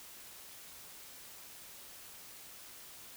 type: silence
effects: white hiss -52 dBFS RMS until 3.16 s